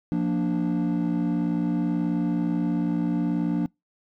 triangle chord, Bb major, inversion second, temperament equal, 174.61 / 233.1 / 293.7 Hz, F3 / Bb3 / D4, 0 / 0 / 0 cents, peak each -23 / -25 / -23 dBFS, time 0.12-3.66 s, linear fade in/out 0 ms, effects noise-tail reverb RT60 0.2 s tail -26 dB re dry + tanh soft clip ceiling -15 dBFS

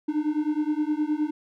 triangle beating tone pair, 298 / 307.6 Hz, D4 / D#4, +25 / -20 cents, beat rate 9.6 Hz, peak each -24 dBFS, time 0.08-1.31 s, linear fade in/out 10 ms, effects none

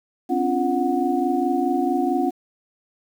sine tone cluster, 260.2 / 284.8 / 346 / 735 Hz, C4 / C#4 / F4 / F#5, -9 / +47 / -16 / -12 cents, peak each -24 dBFS, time 0.29-2.31 s, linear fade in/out 20 ms, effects 8-bit

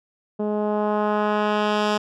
10% pulse tone with low-pass filter sweep, 210 Hz, G#3, 19 cents sharp, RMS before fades -22 dBFS, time 0.39-1.98 s, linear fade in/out 10 ms, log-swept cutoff 440 to 5400 Hz, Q 0.91, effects none

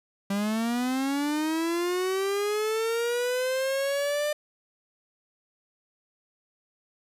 45% pulse linear sweep, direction up, 196 to 600 Hz, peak -25 dBFS, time 0.3-4.33 s, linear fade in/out 5 ms, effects resampled to 32000 Hz + 11-bit

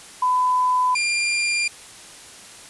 sine / sawtooth tone pair in turn, 1004 / 2394 Hz, B5 / D7, +28 / +33 cents, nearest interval octave + minor third, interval 1505 cents, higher second, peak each -16 dBFS, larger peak neither, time 0.22-0.95 / 0.95-1.68 s, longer neither, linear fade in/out 5 ms, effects white hiss -42 dBFS RMS until 2.69 s + resampled to 24000 Hz

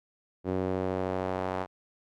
sawtooth tone with band-pass filter sweep, 93.1 Hz, F#2, 11 cents sharp, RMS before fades -31 dBFS, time 0.44-1.67 s, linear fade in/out 50 ms, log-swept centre 380 to 830 Hz, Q 1.3, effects none

